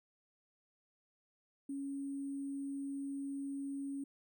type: tone with sample-and-hold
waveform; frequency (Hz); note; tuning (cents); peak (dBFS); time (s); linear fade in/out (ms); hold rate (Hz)
sine; 277.2; C#4; 0; -38; 1.69-4.04; 5; 8820
effects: none